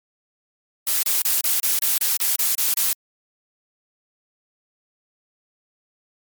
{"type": "noise bursts", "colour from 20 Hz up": "blue", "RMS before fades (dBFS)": -20, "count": 11, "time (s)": [0.87, 2.93], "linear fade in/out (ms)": 2, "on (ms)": 160, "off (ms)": 30, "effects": ["MP3 96 kbps"]}